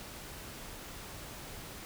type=silence; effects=pink hiss -46 dBFS RMS until 1.85 s